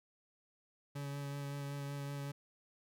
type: tone with vibrato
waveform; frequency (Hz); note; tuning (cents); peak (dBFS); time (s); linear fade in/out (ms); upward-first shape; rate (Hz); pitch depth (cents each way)
40% pulse; 141.5; C#3; +36; -39; 0.95-2.32; 10; sine; 5.3; 14
effects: none